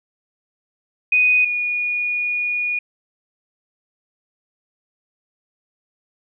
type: tone pair in turn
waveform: sine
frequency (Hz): 2489 / 2449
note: D#7 / D#7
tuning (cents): 0 / -28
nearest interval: unison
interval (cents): 28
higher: first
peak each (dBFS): -12 / -19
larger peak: first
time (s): 1.12-1.45 / 1.45-2.79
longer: second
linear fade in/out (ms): 5
effects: none